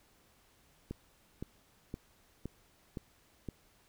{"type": "click train", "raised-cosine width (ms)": 3, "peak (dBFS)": -26, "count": 6, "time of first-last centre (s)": [0.91, 3.487], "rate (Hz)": 1.94, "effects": ["pink hiss -67 dBFS RMS until 3.88 s"]}